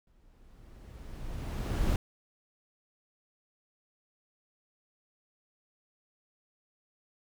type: noise with exponential growth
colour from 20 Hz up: brown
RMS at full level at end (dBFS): -25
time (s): 0.07-1.96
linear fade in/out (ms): 2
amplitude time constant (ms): 410
effects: none